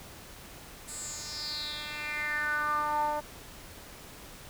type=tone with band-pass filter sweep; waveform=10% pulse; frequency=298.9 Hz; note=D4; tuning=31 cents sharp; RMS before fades=-33 dBFS; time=0.87-3.21 s; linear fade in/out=20 ms; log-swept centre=9000 to 720 Hz; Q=5.5; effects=pink hiss -48 dBFS RMS until 4.49 s